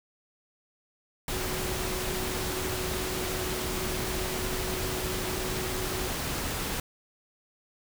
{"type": "tone in noise", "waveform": "sine", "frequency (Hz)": 370, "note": "F#4", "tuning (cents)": 0, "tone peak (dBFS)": -36, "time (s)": [1.32, 6.08], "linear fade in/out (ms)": 2, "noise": "pink", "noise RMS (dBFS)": -32, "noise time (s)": [1.28, 6.8], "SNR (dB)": -7, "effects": []}